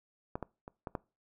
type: clicks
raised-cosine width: 1 ms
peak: -21 / -23 / -30 / -24 / -20 dBFS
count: 5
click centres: 0.355 / 0.427 / 0.679 / 0.872 / 0.952 s
effects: noise-tail reverb RT60 0.3 s tail -23 dB re dry